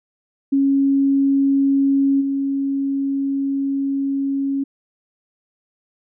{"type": "tone with level steps", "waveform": "sine", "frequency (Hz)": 275.2, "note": "C#4", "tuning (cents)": -12, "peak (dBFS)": [-13, -18], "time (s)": [0.52, 4.64], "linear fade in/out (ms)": 10, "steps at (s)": 2.2, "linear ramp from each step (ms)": 20, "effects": []}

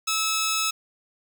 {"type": "tone pair together", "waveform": "10% pulse", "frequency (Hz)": [1300, 3471], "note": ["E6", "A7"], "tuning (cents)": [-24, -24], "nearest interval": "octave + perfect fourth", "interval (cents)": 1700, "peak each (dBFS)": [-15, -25], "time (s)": [0.07, 0.71], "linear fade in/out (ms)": 10, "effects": []}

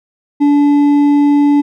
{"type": "tone with hard clipping", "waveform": "triangle", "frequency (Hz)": 288.6, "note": "D4", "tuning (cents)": -30, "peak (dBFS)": -8, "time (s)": [0.4, 1.62], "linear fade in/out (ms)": 20, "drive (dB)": 8, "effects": []}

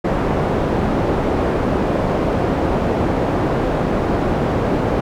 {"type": "low-pass noise", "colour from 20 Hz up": "white", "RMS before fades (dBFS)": -18, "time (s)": [0.04, 5.01], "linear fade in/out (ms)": 10, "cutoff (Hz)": 560, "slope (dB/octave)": 12, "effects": []}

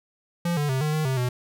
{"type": "tone with pitch steps", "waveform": "square", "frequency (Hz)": [172.2, 146.9, 131.8, 152.4, 155, 131.9, 124.3], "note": ["F3", "D3", "C3", "D#3", "D#3", "C3", "B2"], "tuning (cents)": [-24, 1, 13, -36, -6, 14, 12], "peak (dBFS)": -23, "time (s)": [0.45, 1.29], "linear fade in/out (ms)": 5, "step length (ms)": 120, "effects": []}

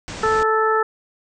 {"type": "low-pass noise", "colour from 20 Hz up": "pink", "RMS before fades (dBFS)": -32, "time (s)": [0.08, 0.43], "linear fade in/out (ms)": 0, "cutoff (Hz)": 8300, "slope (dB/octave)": 96}
{"type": "harmonic tone", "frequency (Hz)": 438.7, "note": "A4", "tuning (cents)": -5, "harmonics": [1, 2, 3, 4], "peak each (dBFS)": [-19, -23, -19, -25], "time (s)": [0.23, 0.83], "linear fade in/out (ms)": 5}
{"effects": []}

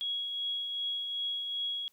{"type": "tone with tremolo", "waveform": "sine", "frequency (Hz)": 3322, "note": "G#7", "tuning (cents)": 0, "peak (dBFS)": -30, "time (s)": [0.01, 1.88], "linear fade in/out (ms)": 0, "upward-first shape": "triangle", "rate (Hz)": 2.6, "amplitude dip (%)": 40, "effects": ["white hiss -70 dBFS RMS until 1.92 s"]}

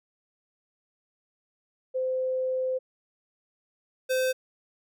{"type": "tone pair in turn", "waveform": ["sine", "square"], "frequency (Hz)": [516, 516], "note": ["C5", "C5"], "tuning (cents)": [-24, -24], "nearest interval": "unison", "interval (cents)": 0, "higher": "neither", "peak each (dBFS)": [-25, -24], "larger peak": "second", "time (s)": [[1.94, 2.79], [4.09, 4.33]], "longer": "first", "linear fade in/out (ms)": 20, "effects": []}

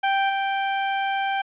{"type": "tone with level steps", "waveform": "sawtooth", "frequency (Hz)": 784, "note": "G5", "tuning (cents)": 0, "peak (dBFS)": [-15, -18], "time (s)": [0.03, 1.42], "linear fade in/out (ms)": 10, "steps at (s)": 0.29, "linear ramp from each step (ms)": 10, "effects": ["resampled to 8000 Hz", "9-bit"]}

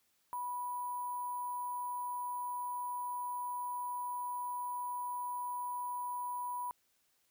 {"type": "tone with sample-and-hold", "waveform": "sine", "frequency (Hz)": 983, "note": "B5", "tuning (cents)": -8, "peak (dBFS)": -36, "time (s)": [0.33, 6.71], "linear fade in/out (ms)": 0, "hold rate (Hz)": 11025, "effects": ["white hiss -75 dBFS RMS until 7.3 s"]}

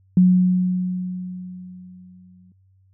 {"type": "tone with exponential decay", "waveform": "sine", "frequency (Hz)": 182.3, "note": "F#3", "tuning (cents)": -25, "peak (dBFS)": -9, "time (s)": [0.17, 2.52], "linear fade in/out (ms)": 2, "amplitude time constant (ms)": 510, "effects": ["added 95 Hz sine -54 dBFS peak until 2.93 s"]}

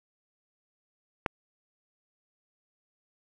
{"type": "click", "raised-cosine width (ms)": 0.5, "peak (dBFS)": -11, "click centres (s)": 1.262, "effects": []}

